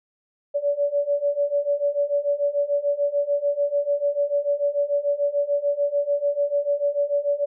sine beating tone pair, 570 / 576.8 Hz, C#5 / D5, +48 / -31 cents, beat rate 6.8 Hz, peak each -24 / -22 dBFS, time 0.54-7.46 s, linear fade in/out 20 ms, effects none

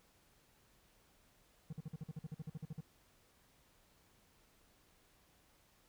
triangle tone bursts, 155.9 Hz, D#3, 4 cents sharp, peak -39 dBFS, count 15, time 1.7-2.807 s, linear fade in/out 5 ms, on 29 ms, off 48 ms, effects pink hiss -70 dBFS RMS until 5.88 s

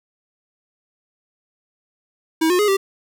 square tone with pitch steps, 321.3 / 359.8 / 417.5 / 390 Hz, E4 / F#4 / G#4 / G4, -44 / -48 / +9 / -9 cents, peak -15 dBFS, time 2.41-2.77 s, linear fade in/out 10 ms, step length 90 ms, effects none

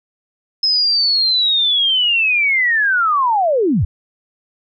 sine linear sweep, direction down, 5160 to 62.5 Hz, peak -12 dBFS, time 0.63-3.85 s, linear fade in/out 5 ms, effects none

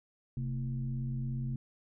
sine tone with frequency modulation, 130.81 Hz, C3, in tune, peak -32 dBFS, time 0.37-1.56 s, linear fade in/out 2 ms, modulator 97 Hz, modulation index 0.72, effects none

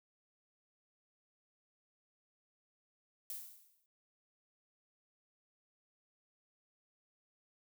violet noise with exponential decay, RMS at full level -41 dBFS, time 3.3-3.86 s, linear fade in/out 1 ms, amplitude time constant 120 ms, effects none

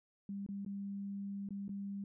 sine tone with dropouts, 199.1 Hz, G3, 27 cents sharp, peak -39 dBFS, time 0.29-2.04 s, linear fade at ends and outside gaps 2 ms, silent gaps 0.464-0.488 / 0.649-0.662 / 1.489-1.506 / 1.681-1.692 s, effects none

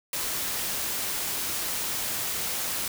white noise, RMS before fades -30 dBFS, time 0.13-2.88 s, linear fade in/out 2 ms, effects none

